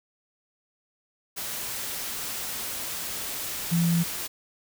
sine tone in noise, 169.3 Hz, E3, 46 cents sharp, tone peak -20 dBFS, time 3.71-4.04 s, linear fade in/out 20 ms, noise white, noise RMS -33 dBFS, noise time 1.36-4.28 s, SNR +10 dB, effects none

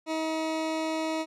20% pulse tone, 318.3 Hz, D#4, 39 cents sharp, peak -23 dBFS, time 0.06-1.26 s, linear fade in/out 50 ms, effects low-pass 7000 Hz 12 dB/octave

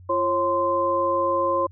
sine tone cluster, 343.6 / 543 / 1038 Hz, F4 / C#5 / C6, -28 / -36 / -14 cents, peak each -28 / -23 / -22 dBFS, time 0.09-1.67 s, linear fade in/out 10 ms, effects added 91 Hz sine -43 dBFS peak until 1.71 s

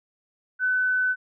sine tone, 1507 Hz, F#6, 31 cents sharp, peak -20 dBFS, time 0.59-1.16 s, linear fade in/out 50 ms, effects none

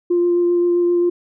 sine tone with vibrato, 349.2 Hz, F4, in tune, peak -12 dBFS, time 0.1-1.1 s, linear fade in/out 10 ms, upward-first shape sine, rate 7.6 Hz, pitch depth 10 cents each way, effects tanh soft clip ceiling -9 dBFS

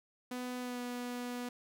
sawtooth tone with pitch glide, 249.1 to 245 Hz, B3 to B3, +15 to -14 cents, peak -34 dBFS, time 0.31-1.49 s, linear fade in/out 5 ms, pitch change -29 cents, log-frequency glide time 0.6-0.81 s, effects none

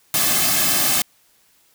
white noise with comb filter, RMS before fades -18 dBFS, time 0.14-1.02 s, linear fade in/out 2 ms, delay 2.1 ms, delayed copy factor -0.75, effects white hiss -58 dBFS RMS until 1.74 s

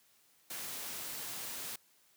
white noise, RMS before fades -42 dBFS, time 0.5-1.76 s, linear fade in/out 5 ms, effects white hiss -68 dBFS RMS until 2.16 s + high-pass 100 Hz 12 dB/octave

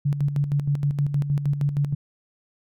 sine tone with tremolo, 143.2 Hz, D3, 43 cents flat, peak -18 dBFS, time 0.05-1.95 s, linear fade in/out 10 ms, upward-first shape square, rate 6.4 Hz, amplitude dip 60%, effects none

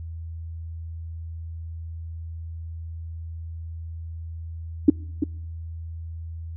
sine tone with echo, 293.7 Hz, D4, in tune, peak -7 dBFS, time 4.88-4.9 s, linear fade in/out 5 ms, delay 340 ms, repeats 1, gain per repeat -10 dB, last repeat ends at 5.24 s, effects noise-tail reverb RT60 0.7 s tail -26 dB re dry + added 82 Hz sine -32 dBFS peak until 6.56 s

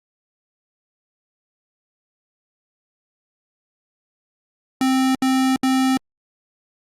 square tone bursts, 262.1 Hz, C4, 3 cents sharp, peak -16 dBFS, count 3, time 4.81-5.972 s, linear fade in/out 2 ms, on 340 ms, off 71 ms, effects low-pass 12000 Hz 12 dB/octave + Opus 48 kbps

